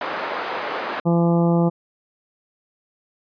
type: band-pass noise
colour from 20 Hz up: white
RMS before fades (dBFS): -27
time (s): 0.01-1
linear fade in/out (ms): 2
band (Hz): 410 to 1200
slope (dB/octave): 12
type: harmonic tone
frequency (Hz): 170.1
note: F3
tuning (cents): -45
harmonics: 1 / 2 / 3 / 4 / 5 / 6 / 7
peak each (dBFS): -16 / -22 / -24 / -28 / -29 / -35 / -35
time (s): 1.05-1.7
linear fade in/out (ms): 20
effects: resampled to 11025 Hz